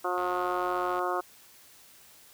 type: harmonic tone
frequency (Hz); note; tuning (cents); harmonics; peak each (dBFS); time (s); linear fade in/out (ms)
179.8; F#3; -49; 2 / 3 / 4 / 5 / 6 / 7 / 8; -33 / -36 / -33 / -38 / -34 / -34 / -40; 0.04-1.21; 10
type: click train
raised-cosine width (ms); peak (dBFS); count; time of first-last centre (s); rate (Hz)
0.3; -28; 77; 0.18-0.991; 93.7
effects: white hiss -55 dBFS RMS until 2.33 s